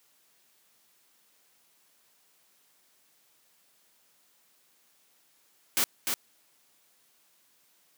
white noise with echo, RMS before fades -25 dBFS, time 5.77-5.84 s, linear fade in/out 0 ms, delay 300 ms, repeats 1, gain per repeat -4 dB, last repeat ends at 6.14 s, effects white hiss -66 dBFS RMS until 7.97 s + high-pass 150 Hz 12 dB/octave

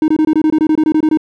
triangle tone bursts, 311.1 Hz, D#4, in tune, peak -6 dBFS, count 14, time 0.02-1.173 s, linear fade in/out 2 ms, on 61 ms, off 23 ms, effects none

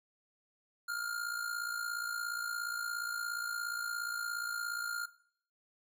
square tone with amplitude modulation, 1407 Hz, F6, 12 cents sharp, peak -33 dBFS, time 0.88-5.06 s, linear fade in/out 10 ms, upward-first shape sine, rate 57.1 Hz, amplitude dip 60%, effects noise-tail reverb RT60 0.6 s tail -18 dB re dry

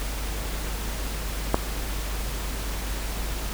click, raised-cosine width 1 ms, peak -4 dBFS, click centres 1.544 s, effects added 50 Hz sine -29 dBFS peak until 3.53 s + pink hiss -34 dBFS RMS until 3.53 s

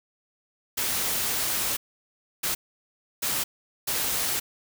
white noise bursts at uneven times, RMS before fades -27 dBFS, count 4, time 0.77-1.77 / 2.43-2.55 / 3.22-3.44 / 3.87-4.4 s, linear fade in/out 10 ms, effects none

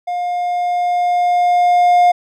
triangle tone with level ramp, 710 Hz, F5, 28 cents sharp, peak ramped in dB -16 to -5 dBFS, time 0.07-2.12 s, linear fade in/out 10 ms, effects none

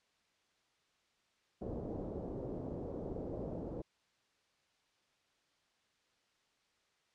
white low-pass noise, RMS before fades -42 dBFS, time 1.61-3.82 s, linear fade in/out 10 ms, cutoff 530 Hz, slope 24 dB/octave, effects white hiss -75 dBFS RMS until 7.14 s + low-pass 5000 Hz 12 dB/octave

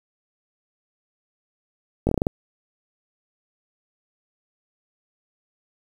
slowing click train, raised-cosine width 2 ms, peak -7 dBFS, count 7, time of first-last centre 2.07-2.269 s, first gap 20 ms, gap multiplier 1.2, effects 7-bit

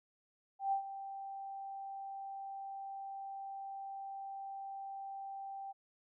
sine tone with ADSR envelope, 784 Hz, G5, in tune, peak -29 dBFS, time 0.59-5.73 s, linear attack 130 ms, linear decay 100 ms, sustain -13 dB, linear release 23 ms, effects none

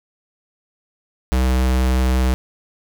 square tone, 63.9 Hz, C2, 40 cents flat, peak -15 dBFS, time 1.32-2.34 s, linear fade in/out 0 ms, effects none

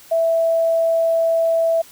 sine tone, 659.3 Hz, E5, in tune, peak -14 dBFS, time 0.11-1.82 s, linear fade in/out 10 ms, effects white hiss -45 dBFS RMS until 1.91 s

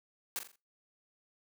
white noise with echo, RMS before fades -36 dBFS, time 0.36-0.39 s, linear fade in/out 0 ms, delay 42 ms, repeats 4, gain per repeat -8 dB, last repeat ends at 0.558 s, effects noise-tail reverb RT60 0.3 s tail -25 dB re dry + high-pass 200 Hz 12 dB/octave

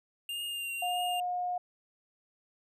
square tone with vibrato, 2800 Hz, F7, 4 cents sharp, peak -35 dBFS, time 0.29-1.2 s, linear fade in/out 2 ms, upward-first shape triangle, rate 1.7 Hz, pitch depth 29 cents each way
sine tone, 718 Hz, F5, 48 cents sharp, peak -30 dBFS, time 0.82-1.58 s, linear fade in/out 5 ms
effects none

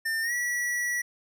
square tone with pitch glide, 1800 to 1940.4 Hz, A6 to B6, +39 to -31 cents, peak -27 dBFS, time 0.05-1.02 s, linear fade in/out 10 ms, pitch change +130 cents, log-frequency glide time 0.22-0.33 s, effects none

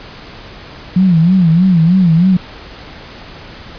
sine tone with vibrato, 174.61 Hz, F3, in tune, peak -6 dBFS, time 0.96-2.37 s, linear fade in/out 5 ms, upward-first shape sine, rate 3.2 Hz, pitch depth 150 cents each way, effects pink hiss -33 dBFS RMS until 3.78 s + resampled to 11025 Hz

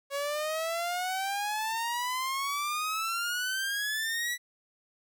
sawtooth exponential sweep, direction up, 554.4 to 1969 Hz, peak -26 dBFS, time 0.1-4.38 s, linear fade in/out 50 ms, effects none

